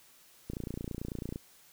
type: click train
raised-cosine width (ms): 3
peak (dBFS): -24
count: 26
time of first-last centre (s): 0.5-1.359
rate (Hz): 29.1
effects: white hiss -60 dBFS RMS until 1.72 s